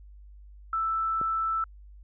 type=tone; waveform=sine; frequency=1322 Hz; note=E6; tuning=5 cents sharp; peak=-25 dBFS; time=0.73-1.64 s; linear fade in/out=2 ms
type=click; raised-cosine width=2 ms; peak=-25 dBFS; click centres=1.214 s
effects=added 50 Hz sine -46 dBFS peak until 2.03 s